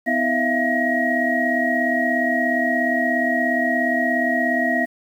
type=tone cluster; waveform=sine; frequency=251.5 / 323.3 / 654 / 691 / 1895 Hz; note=B3 / E4 / E5 / F5 / A#6; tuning=+32 / -34 / -14 / -19 / +28 cents; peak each=-23 / -29 / -25 / -24 / -21 dBFS; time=0.06-4.86 s; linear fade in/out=20 ms; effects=8-bit